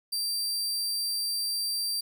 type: tone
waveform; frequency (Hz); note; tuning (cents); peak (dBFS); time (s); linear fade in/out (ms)
sawtooth; 4699; D8; 0; -25; 0.12-2.01; 10
effects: none

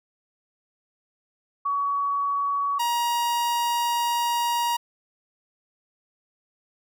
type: tone pair in turn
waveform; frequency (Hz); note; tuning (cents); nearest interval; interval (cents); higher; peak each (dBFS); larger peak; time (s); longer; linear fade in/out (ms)
sine / 45% pulse; 1128 / 948.5; C#6 / A#5; +30 / +30; minor third; 300; first; -22; neither; 1.65-2.79 / 2.79-4.77; second; 10
effects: none

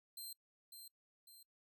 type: tone with echo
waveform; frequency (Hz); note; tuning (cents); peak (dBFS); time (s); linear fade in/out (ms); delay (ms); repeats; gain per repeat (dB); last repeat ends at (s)
15% pulse; 4147; C8; -16; -40; 0.17-0.33; 5; 550; 2; -6; 1.43
effects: noise-tail reverb RT60 0.1 s tail -23 dB re dry

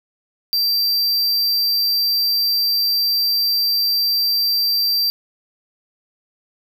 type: tone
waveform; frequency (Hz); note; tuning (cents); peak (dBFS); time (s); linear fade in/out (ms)
square; 4699; D8; 0; -16; 0.53-5.1; 0
effects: none

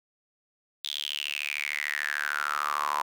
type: tone with high-pass filter sweep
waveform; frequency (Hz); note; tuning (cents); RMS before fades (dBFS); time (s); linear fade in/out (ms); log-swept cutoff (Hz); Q
sawtooth; 73.42; D2; 0; -31; 0.84-3.02; 5; 3600 to 980; 8.6
effects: none

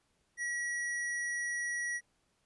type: tone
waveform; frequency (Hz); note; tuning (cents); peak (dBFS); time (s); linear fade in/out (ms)
square; 1922; B6; -48; -34; 0.37-2.01; 50
effects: pink hiss -75 dBFS RMS until 2.45 s + resampled to 24000 Hz

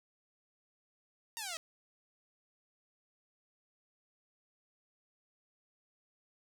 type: exponential sweep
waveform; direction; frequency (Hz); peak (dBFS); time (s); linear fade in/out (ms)
5% pulse; down; 944 to 626; -27; 1.37-1.57; 0
effects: none

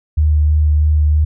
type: tone with vibrato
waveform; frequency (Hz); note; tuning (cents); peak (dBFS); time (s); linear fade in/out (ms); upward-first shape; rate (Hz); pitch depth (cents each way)
sine; 75.8; D#2; -45; -9; 0.17-1.25; 10; sine; 3.1; 16
effects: none

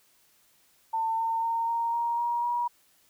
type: tone with pitch steps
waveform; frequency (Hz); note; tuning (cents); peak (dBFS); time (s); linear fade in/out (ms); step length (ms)
sine; 898 / 907.9 / 917.9 / 928.1 / 938.3 / 948.7 / 959.1; A5 / A#5 / A#5 / A#5 / A#5 / A#5 / A#5; +35 / -46 / -27 / -8 / +11 / +30 / +49; -25; 0.93-2.68; 10; 250
effects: white hiss -64 dBFS RMS until 3.09 s

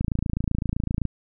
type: click train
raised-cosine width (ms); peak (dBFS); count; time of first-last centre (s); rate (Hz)
5; -12; 30; 0.01-1.053; 27.8
effects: none

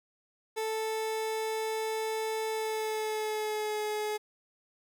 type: tone with pitch glide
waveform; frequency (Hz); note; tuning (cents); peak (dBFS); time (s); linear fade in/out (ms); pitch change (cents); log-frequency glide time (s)
30% pulse; 440 to 424; A4 to G#4; 0 to +36; -28; 0.56-4.18; 20; -64; 2.49-3.8
effects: 11-bit

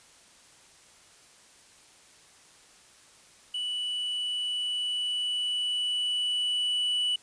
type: tone with level ramp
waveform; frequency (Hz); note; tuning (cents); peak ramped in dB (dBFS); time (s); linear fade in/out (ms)
triangle; 2960; F#7; 0; -28 to -23; 3.54-7.16; 5
effects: white hiss -56 dBFS RMS until 7.22 s + resampled to 22050 Hz

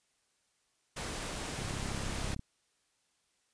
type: noise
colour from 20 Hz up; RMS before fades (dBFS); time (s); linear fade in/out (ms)
pink; -39; 0.96-2.35; 10
type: click train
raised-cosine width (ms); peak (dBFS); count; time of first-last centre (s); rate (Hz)
5; -28; 28; 1.59-2.394; 33.6
effects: white hiss -75 dBFS RMS until 3.53 s + resampled to 22050 Hz

